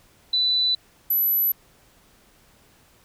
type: tone pair in turn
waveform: sine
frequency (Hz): 3984 / 11939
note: B7 / F#9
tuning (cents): +14 / +14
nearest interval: octave + perfect fifth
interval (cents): 1900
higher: second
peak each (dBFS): -18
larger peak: neither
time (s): 0.33-0.75 / 1.1-1.52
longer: neither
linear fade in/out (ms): 5
effects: pink hiss -57 dBFS RMS until 3.04 s